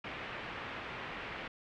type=low-pass noise; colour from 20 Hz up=white; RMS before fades=-43 dBFS; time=0.04-1.48 s; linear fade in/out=5 ms; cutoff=2600 Hz; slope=24 dB/octave; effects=none